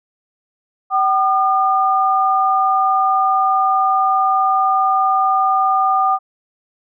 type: tone pair together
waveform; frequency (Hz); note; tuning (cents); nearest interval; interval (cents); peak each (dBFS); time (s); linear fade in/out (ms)
sine; 766 / 1210.7; G5 / D#6; -40 / -48; minor sixth; 792; -15; 0.9-6.19; 50
effects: none